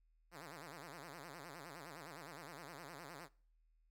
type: tone with vibrato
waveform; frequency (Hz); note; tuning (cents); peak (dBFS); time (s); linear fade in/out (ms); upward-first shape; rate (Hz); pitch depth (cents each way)
5% pulse; 155.56; D#3; 0; -39; 0.31-3.29; 50; sine; 9.7; 230
effects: noise-tail reverb RT60 0.5 s tail -23 dB re dry + added 40 Hz sine -70 dBFS peak until 3.9 s